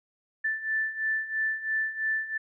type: beating tone pair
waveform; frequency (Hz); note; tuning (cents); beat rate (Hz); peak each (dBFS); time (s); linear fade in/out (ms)
sine; 1760 / 1763; A6 / A6; 0 / +3; 3; -32 / -28; 0.44-2.38; 10
effects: none